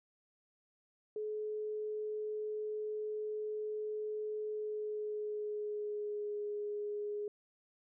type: tone with pitch glide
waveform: sine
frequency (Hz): 426.6 to 415.4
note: G#4 to G#4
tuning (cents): +46 to 0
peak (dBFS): -36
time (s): 1.16-7.28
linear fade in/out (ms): 2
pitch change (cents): -46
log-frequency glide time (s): 4.48-6.4
effects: none